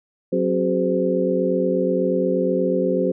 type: tone cluster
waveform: sine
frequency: 184.7 / 266.6 / 372.9 / 421.2 / 514 Hz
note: F#3 / C4 / F#4 / G#4 / C5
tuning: -3 / +33 / +14 / +24 / -31 cents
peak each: -24 / -25 / -23 / -26 / -22 dBFS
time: 0.32-3.12 s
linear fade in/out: 10 ms
effects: none